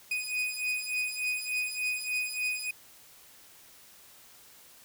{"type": "beating tone pair", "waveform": "40% pulse", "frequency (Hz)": [2489, 2492.4], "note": ["D#7", "D#7"], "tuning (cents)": [0, 2], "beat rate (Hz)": 3.4, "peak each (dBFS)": [-32, -33], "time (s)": [0.11, 2.71], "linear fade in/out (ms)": 5, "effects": ["white hiss -55 dBFS RMS until 4.84 s"]}